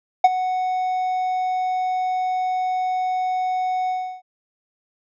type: tone with ADSR envelope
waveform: triangle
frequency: 740 Hz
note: F#5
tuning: in tune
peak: -4 dBFS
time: 0.24-4.22 s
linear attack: 6 ms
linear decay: 33 ms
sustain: -14 dB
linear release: 330 ms
effects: resampled to 16000 Hz